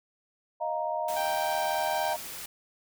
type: chord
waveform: sine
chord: Eb suspended second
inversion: none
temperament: just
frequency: 622.3 / 700 / 933.4 Hz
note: Eb5 / F5 / Bb5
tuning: 0 / +4 / +2 cents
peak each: -32 / -33 / -32 dBFS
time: 0.6-2.17 s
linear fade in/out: 20 ms
type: noise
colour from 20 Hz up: white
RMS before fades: -40 dBFS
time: 1.08-2.46 s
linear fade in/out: 5 ms
type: harmonic tone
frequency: 784 Hz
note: G5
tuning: in tune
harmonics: 1 / 2 / 3 / 4 / 5 / 6 / 7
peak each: -32 / -38 / -42 / -44 / -46 / -48 / -49 dBFS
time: 1.16-2.14 s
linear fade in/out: 10 ms
effects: none